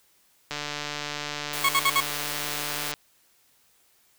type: click train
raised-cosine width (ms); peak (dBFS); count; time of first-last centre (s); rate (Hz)
0.2; -14; 358; 0.51-2.939; 147
type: high-pass noise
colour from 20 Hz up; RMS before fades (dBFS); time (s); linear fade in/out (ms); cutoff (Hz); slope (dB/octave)
white; -34; 1.53-2.92; 5; 270; 48
type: tone bursts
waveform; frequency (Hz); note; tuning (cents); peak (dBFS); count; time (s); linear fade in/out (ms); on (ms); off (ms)
20% pulse; 1100; C#6; -14; -14; 4; 1.64-2.005; 5; 50; 55
effects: white hiss -63 dBFS RMS until 4.18 s